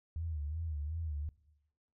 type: tone with vibrato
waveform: sine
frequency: 77.78 Hz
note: D#2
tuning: in tune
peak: -35 dBFS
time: 0.16-1.29 s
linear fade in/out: 0 ms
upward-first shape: sine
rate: 2.7 Hz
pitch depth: 120 cents each way
effects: noise-tail reverb RT60 0.9 s tail -20 dB re dry